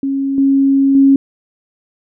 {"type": "tone with level steps", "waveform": "sine", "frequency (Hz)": 273.5, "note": "C#4", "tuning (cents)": -23, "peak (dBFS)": [-14, -8, -5], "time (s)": [0.03, 1.16], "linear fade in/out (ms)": 2, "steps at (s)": [0.38, 0.95], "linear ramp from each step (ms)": 2, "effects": []}